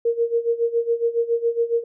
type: tone with tremolo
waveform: sine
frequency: 466.2 Hz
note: A#4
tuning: in tune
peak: -15 dBFS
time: 0.05-1.84 s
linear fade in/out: 5 ms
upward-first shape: sine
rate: 7.2 Hz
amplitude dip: 85%
effects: none